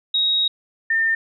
sine tone pair in turn, 3786 / 1807 Hz, A#7 / A6, +26 / +46 cents, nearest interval octave + minor second, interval 1280 cents, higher first, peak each -16 dBFS, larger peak neither, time 0.14-0.48 / 0.9-1.15 s, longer first, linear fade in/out 5 ms, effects none

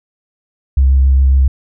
sine tone with vibrato, 67 Hz, C2, 42 cents sharp, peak -5 dBFS, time 0.77-1.48 s, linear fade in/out 5 ms, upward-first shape triangle, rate 7.3 Hz, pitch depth 19 cents each way, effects tanh soft clip ceiling -3 dBFS

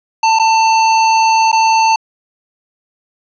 square tone with dropouts, 892 Hz, A5, 23 cents sharp, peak -9 dBFS, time 0.23-1.96 s, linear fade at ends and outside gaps 5 ms, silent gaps 0.389-0.396 / 1.517-1.527 s, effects resampled to 16000 Hz + 7-bit

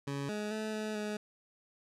20% pulse tone with pitch steps, 140.2 / 210.2 / 216.7 / 215.1 / 210.6 Hz, C#3 / G#3 / A3 / A3 / G#3, +20 / +21 / -26 / -39 / +24 cents, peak -30 dBFS, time 0.07-1.17 s, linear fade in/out 5 ms, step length 220 ms, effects low-pass 9000 Hz 12 dB/octave

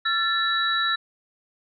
sine tone cluster, 1353 / 1752 / 3904 Hz, E6 / A6 / B7, +45 / -8 / -21 cents, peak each -25 dBFS, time 0.05-0.96 s, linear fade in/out 10 ms, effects none

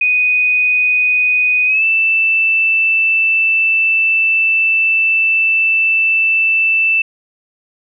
sine tone with pitch glide, 2489 to 2652 Hz, D#7 to E7, 0 to +10 cents, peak -10 dBFS, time 0.01-7.02 s, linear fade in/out 5 ms, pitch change +110 cents, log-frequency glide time 1.66-1.84 s, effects none

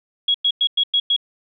sine tone bursts, 3322 Hz, G#7, in tune, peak -14 dBFS, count 6, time 0.28-1.164 s, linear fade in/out 5 ms, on 64 ms, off 100 ms, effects none

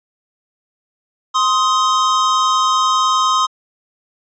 square tone pair together, 1046.5 / 1256.4 Hz, C6 / D#6, 0 / +16 cents, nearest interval minor third, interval 316 cents, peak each -16 dBFS, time 1.34-3.47 s, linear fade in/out 20 ms, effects resampled to 16000 Hz

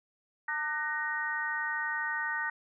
harmonic tone with a mistuned harmonic, 300 Hz, D4, 37 cents sharp, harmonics 3 / 4 / 5 / 6, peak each -38 / -41 / -35 / -33 dBFS, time 0.48-2.5 s, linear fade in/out 5 ms, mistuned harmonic 6, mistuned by +64 cents, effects none

